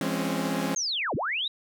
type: chord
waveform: sawtooth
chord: Db major seventh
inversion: first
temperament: equal with one note detuned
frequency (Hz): 170.43 / 207.7 / 261.6 / 277.2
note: F3 / Ab3 / C4 / Db4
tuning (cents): -42 / 0 / 0 / 0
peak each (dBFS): -28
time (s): 0.01-0.75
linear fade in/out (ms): 2
type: linear two-way sweep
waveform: sine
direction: down then up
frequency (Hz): 6645 to 90.4 to 3915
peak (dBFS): -26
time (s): 0.76-1.48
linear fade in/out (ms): 5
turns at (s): 1.15
effects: none